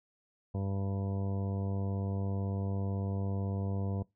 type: harmonic tone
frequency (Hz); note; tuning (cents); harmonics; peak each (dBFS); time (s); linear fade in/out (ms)
98; G2; 0; 1 / 2 / 3 / 4 / 5 / 6 / 7 / 9 / 10; -32 / -38 / -46 / -47 / -45 / -52 / -49 / -55 / -55; 0.54-4.03; 10
effects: noise-tail reverb RT60 0.2 s tail -22 dB re dry